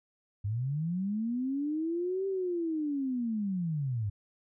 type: linear two-way sweep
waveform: sine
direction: up then down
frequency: 96.9 to 392 to 96.9 Hz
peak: -29 dBFS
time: 0.44-4.1 s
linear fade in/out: 10 ms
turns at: 2.27 s
effects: none